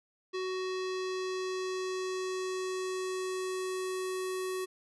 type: tone with low-pass filter sweep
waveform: square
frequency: 372.7 Hz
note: F#4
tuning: 13 cents sharp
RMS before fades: -35 dBFS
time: 0.33-4.66 s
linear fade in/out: 20 ms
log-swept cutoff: 4600 to 11000 Hz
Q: 1.6
effects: none